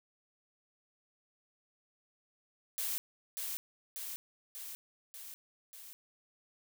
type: noise with echo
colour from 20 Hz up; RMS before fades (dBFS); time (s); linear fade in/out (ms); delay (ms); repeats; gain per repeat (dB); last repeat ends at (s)
blue; -36; 2.78-2.98; 0; 590; 5; -3; 5.93
effects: none